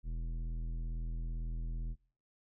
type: tone with tanh clipping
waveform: triangle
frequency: 41.08 Hz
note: E1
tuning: 5 cents flat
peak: -37 dBFS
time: 0.03-1.96 s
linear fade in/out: 50 ms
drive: 16 dB
effects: noise-tail reverb RT60 0.5 s tail -26 dB re dry